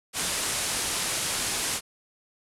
white low-pass noise, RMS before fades -29 dBFS, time 0.13-1.81 s, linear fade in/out 50 ms, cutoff 11000 Hz, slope 48 dB/octave, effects none

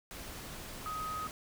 sine tone in noise, 1258 Hz, D#6, 19 cents sharp, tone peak -36 dBFS, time 0.86-1.27 s, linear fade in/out 0 ms, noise pink, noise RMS -45 dBFS, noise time 0.11-1.31 s, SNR +6 dB, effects none

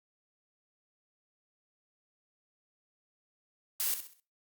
blue noise with echo, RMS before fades -31 dBFS, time 3.8-3.94 s, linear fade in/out 0 ms, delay 65 ms, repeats 4, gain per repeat -9 dB, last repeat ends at 4.2 s, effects noise-tail reverb RT60 0.3 s tail -20 dB re dry + Opus 48 kbps

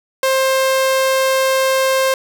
sawtooth tone, 529 Hz, C5, 19 cents sharp, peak -9 dBFS, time 0.23-2.14 s, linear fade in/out 2 ms, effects none

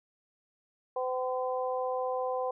harmonic tone, 255.1 Hz, C4, 44 cents flat, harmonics 2 / 3 / 4, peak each -31 / -35 / -37 dBFS, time 0.96-2.51 s, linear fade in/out 5 ms, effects none

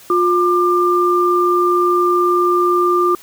sine tone pair together, 354.9 / 1193.7 Hz, F4 / D6, +28 / +28 cents, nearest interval octave + major sixth, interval 2100 cents, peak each -14 dBFS, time 0.1-3.15 s, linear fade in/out 2 ms, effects white hiss -42 dBFS RMS until 3.22 s

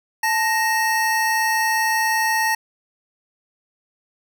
square tone pair together, 881.5 / 1866 Hz, A5 / A#6, +3 / +1 cents, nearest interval octave + minor second, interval 1298 cents, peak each -21 dBFS, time 0.23-2.55 s, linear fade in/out 5 ms, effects none

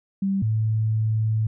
sine tone pair in turn, 195 / 109.74 Hz, G3 / A2, -9 / -4 cents, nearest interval minor seventh, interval 995 cents, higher first, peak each -20 / -19 dBFS, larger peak second, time 0.22-0.42 / 0.42-1.47 s, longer second, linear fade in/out 5 ms, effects none

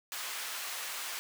pink high-pass noise, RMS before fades -39 dBFS, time 0.12-1.19 s, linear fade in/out 0 ms, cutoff 1200 Hz, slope 12 dB/octave, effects none

